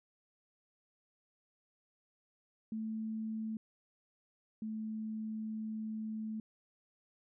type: tone pair in turn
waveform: sine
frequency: 220 / 218.2 Hz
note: A3 / A3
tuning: 0 / -14 cents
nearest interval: unison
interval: 14 cents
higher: first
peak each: -36 / -37 dBFS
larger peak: first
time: 2.72-3.57 / 4.62-6.4 s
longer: second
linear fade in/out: 2 ms
effects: none

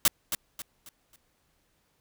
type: noise with echo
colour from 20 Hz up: white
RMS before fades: -20 dBFS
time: 0.05-0.08 s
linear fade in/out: 2 ms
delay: 270 ms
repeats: 4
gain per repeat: -9 dB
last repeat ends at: 1.16 s
effects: pink hiss -71 dBFS RMS until 2 s

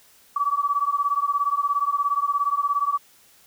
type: beating tone pair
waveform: sine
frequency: 1138 / 1155 Hz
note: C#6 / D6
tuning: +45 / -29 cents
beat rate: 17 Hz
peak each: -23 dBFS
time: 0.36-2.98 s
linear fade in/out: 5 ms
effects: white hiss -55 dBFS RMS until 3.46 s

